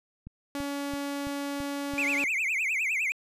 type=click train; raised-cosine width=5 ms; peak=-29 dBFS; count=6; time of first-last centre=0.27-1.937 s; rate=3 Hz
type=tone; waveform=sawtooth; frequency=282.8 Hz; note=C#4; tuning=35 cents sharp; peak=-27 dBFS; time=0.55-2.24 s; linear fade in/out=0 ms
type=tone with vibrato; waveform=triangle; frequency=2349 Hz; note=D7; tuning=in tune; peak=-24 dBFS; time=1.98-3.12 s; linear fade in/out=0 ms; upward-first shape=triangle; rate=9.8 Hz; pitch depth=260 cents each way
effects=resampled to 32000 Hz